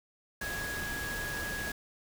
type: tone in noise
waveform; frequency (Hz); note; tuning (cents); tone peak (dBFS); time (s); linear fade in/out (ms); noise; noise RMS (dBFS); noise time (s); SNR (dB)
sine; 1661.2; G#6; 0; -36; 0.41-1.72; 5; pink; -39; 0.41-1.72; 0
effects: none